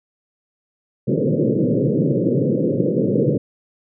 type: band-pass noise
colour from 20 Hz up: pink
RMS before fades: -18 dBFS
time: 1.07-3.38 s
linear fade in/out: 10 ms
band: 120 to 550 Hz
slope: 96 dB/octave
effects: none